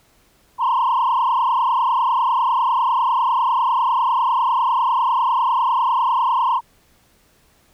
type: tone with frequency modulation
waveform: sine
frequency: 990 Hz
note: B5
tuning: 4 cents sharp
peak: -13 dBFS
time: 0.58-6.61 s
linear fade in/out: 50 ms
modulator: 30 Hz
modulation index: 2.7
effects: tanh soft clip ceiling -13 dBFS + pink hiss -57 dBFS RMS until 7.73 s